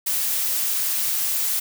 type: noise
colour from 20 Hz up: blue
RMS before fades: -23 dBFS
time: 0.06-1.6 s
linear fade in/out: 10 ms
effects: none